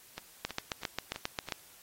two click trains, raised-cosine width 0.2 ms, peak -14 / -22 dBFS, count 9 / 5, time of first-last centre 0.45-1.522 / 0.18-1.487 s, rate 7.46 / 3.06 Hz, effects white hiss -57 dBFS RMS until 1.82 s + AAC 48 kbps

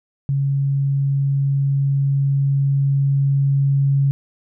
sine tone with level ramp, 138.59 Hz, C#3, in tune, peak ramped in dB -16 to -13 dBFS, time 0.29-4.11 s, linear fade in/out 0 ms, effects none

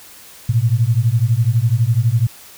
sine beating tone pair, 110 / 122 Hz, A2 / B2, 0 / -21 cents, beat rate 12 Hz, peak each -15 dBFS, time 0.49-2.27 s, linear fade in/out 5 ms, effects white hiss -41 dBFS RMS until 2.57 s

